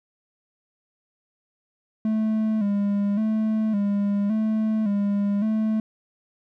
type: tone with vibrato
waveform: triangle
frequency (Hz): 210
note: G#3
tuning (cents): +19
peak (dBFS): -18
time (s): 2.05-5.8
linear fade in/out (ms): 2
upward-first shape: square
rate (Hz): 0.89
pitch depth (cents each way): 65
effects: none